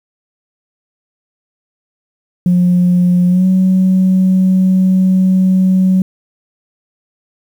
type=tone with pitch glide; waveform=sine; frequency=178.4 to 187.05 Hz; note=F3 to F#3; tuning=+37 to +19 cents; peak=-6 dBFS; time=2.46-6.02 s; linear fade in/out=2 ms; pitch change=+82 cents; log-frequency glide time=3.28-3.46 s; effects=tanh soft clip ceiling -4 dBFS + 7-bit